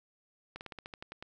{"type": "slowing click train", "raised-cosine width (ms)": 0.3, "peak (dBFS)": -27, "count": 10, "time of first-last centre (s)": [0.56, 1.225], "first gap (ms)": 49, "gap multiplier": 1.1, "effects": []}